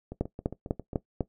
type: two click trains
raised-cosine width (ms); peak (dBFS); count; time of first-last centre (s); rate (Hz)
2; -24 / -13; 7 / 5; 0.12-0.932 / 0.21-1.208; 7.39 / 4.01
effects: noise-tail reverb RT60 0.1 s tail -17 dB re dry